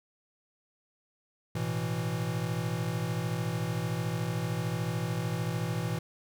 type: chord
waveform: square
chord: A suspended second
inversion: none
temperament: equal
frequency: 110 / 123.47 / 164.81 Hz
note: A2 / B2 / E3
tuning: 0 / 0 / 0 cents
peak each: -36 / -35 / -34 dBFS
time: 1.55-5.99 s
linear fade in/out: 5 ms
effects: none